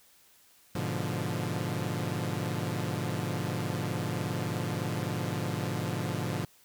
sawtooth chord, G# diminished seventh, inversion none, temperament equal, 103.83 / 123.47 / 146.83 / 174.61 Hz, G#2 / B2 / D3 / F3, 0 / 0 / 0 / 0 cents, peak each -32 dBFS, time 0.75-6.45 s, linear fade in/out 5 ms, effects white hiss -61 dBFS RMS until 6.64 s

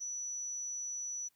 sine tone, 5920 Hz, F#8, in tune, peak -37 dBFS, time 0-1.29 s, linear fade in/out 20 ms, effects white hiss -75 dBFS RMS until 1.35 s

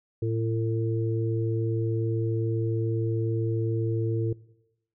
harmonic tone, 112.8 Hz, A2, 44 cents sharp, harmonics 1 / 3 / 4, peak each -26 / -31 / -32 dBFS, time 0.22-4.33 s, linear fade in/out 5 ms, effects noise-tail reverb RT60 0.9 s tail -21 dB re dry

